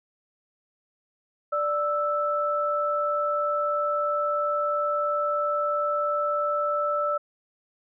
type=tone pair together; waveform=sine; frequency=588.3 / 1318.5 Hz; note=D5 / E6; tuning=+3 / 0 cents; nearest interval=octave + major second; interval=1397 cents; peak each=-26 / -25 dBFS; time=1.52-7.18 s; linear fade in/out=10 ms; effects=none